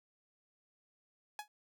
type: tone with exponential decay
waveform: sawtooth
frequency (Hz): 840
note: G#5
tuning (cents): +19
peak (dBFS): -33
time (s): 1.39-1.48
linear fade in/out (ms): 1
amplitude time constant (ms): 19
effects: none